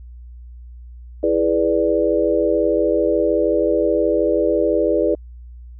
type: chord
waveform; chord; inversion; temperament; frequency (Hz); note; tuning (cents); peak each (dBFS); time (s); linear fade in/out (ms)
sine; E dominant seventh; none; equal; 329.6 / 415.3 / 493.9 / 587.3; E4 / G#4 / B4 / D5; 0 / 0 / 0 / 0; -20; 1.23-5.15; 5
effects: added 60 Hz sine -35 dBFS peak until 5.79 s